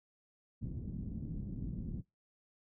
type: low-pass noise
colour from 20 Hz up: white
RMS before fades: -41 dBFS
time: 0.61-2.02 s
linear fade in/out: 20 ms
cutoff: 220 Hz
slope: 24 dB/octave
effects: noise-tail reverb RT60 0.2 s tail -21 dB re dry